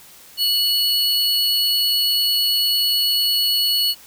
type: tone pair together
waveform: square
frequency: 2947 / 4381 Hz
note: F#7 / C#8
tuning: -8 / -21 cents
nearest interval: perfect fifth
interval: 687 cents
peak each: -22 / -18 dBFS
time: 0.37-3.95 s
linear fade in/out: 50 ms
effects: white hiss -45 dBFS RMS until 4.06 s